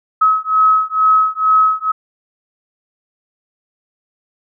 sine beating tone pair, 1280 / 1282.2 Hz, D#6 / E6, +49 / -48 cents, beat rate 2.2 Hz, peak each -13 dBFS, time 0.21-1.92 s, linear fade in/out 10 ms, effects none

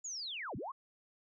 sine linear two-way sweep, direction down then up, 7050 to 78.7 to 1172 Hz, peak -39 dBFS, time 0.04-0.72 s, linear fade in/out 10 ms, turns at 0.56 s, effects none

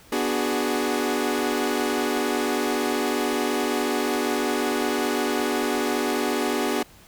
sawtooth chord, G# half-diminished seventh, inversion first, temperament equal with one note detuned, 244.8 / 293.7 / 370 / 415.3 Hz, B3 / D4 / F#4 / G#4, -15 / 0 / 0 / 0 cents, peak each -24 dBFS, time 0.12-6.83 s, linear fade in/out 5 ms, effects pink hiss -51 dBFS RMS until 7.07 s

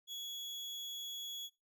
35% pulse tone, 3362 Hz, G#7, 20 cents sharp, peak -39 dBFS, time 0.07-1.5 s, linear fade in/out 50 ms, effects noise-tail reverb RT60 0.2 s tail -19 dB re dry

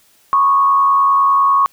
sine tone with frequency modulation, 1104 Hz, C#6, 7 cents flat, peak -9 dBFS, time 0.33-1.66 s, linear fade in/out 0 ms, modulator 89.8 Hz, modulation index 0.54, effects white hiss -53 dBFS RMS until 1.72 s

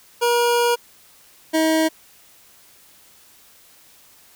25% pulse tone pair in turn, 477 / 318.4 Hz, A#4 / D#4, +40 / +40 cents, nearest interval perfect fifth, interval 700 cents, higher first, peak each -12 dBFS, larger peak neither, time 0.21-0.76 / 1.53-1.89 s, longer first, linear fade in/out 20 ms, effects white hiss -51 dBFS RMS until 4.35 s

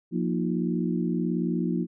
harmonic tone with a mistuned harmonic, 58.8 Hz, A#1, 16 cents sharp, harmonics 3 / 4 / 5 / 6, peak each -27 / -29 / -31 / -33 dBFS, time 0.11-1.87 s, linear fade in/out 50 ms, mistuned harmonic 5, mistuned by +100 cents, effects none

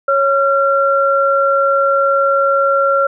sine tone pair together, 552 / 1369.8 Hz, C#5 / F6, -7 / -34 cents, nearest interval octave + major third, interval 1573 cents, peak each -13 dBFS, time 0.08-3.07 s, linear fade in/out 5 ms, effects none

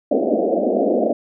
white band-pass noise, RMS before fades -18 dBFS, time 0.11-1.13 s, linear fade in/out 5 ms, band 200 to 700 Hz, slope 96 dB/octave, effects none

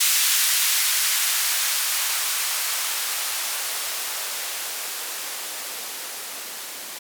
violet noise with band-pass filter sweep, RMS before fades -25 dBFS, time 0-6.99 s, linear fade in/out 10 ms, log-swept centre 1900 to 270 Hz, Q 0.73, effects none

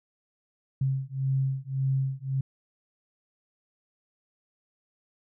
sine beating tone pair, 133.3 / 135.1 Hz, C3 / C#3, +33 / -44 cents, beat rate 1.8 Hz, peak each -28 / -28 dBFS, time 0.81-2.41 s, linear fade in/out 5 ms, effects none

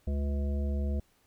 harmonic tone with a mistuned harmonic, 71 Hz, C#2, 42 cents sharp, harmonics 1 / 3 / 5 / 7 / 9, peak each -28 / -37 / -45 / -45 / -46 dBFS, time 0.07-1 s, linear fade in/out 5 ms, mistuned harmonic 3, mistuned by -22 cents, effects pink hiss -68 dBFS RMS until 1.26 s

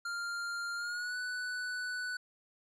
square tone with pitch glide, 1396.9 to 1488.5 Hz, F6 to F#6, 0 to +10 cents, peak -36 dBFS, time 0.05-2.17 s, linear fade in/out 5 ms, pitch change +110 cents, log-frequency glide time 0.76-1.17 s, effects low-pass 8000 Hz 12 dB/octave

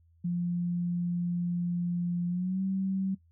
sine tone with pitch glide, 174.61 to 191.52 Hz, F3 to G3, 0 to -40 cents, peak -27 dBFS, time 0.24-3.15 s, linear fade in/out 10 ms, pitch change +160 cents, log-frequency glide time 2.28-2.62 s, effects noise-tail reverb RT60 0.1 s tail -19 dB re dry + added 83 Hz sine -60 dBFS peak until 3.31 s

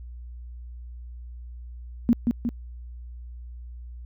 sine tone with echo, 236.3 Hz, A#3, 24 cents sharp, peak -14 dBFS, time 2.09-2.13 s, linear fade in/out 0 ms, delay 180 ms, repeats 2, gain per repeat -4 dB, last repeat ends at 2.49 s, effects added 60 Hz sine -37 dBFS peak until 4.05 s

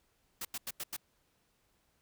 white noise bursts, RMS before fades -39 dBFS, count 5, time 0.41-0.966 s, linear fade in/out 5 ms, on 40 ms, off 89 ms, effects pink hiss -74 dBFS RMS until 2.01 s

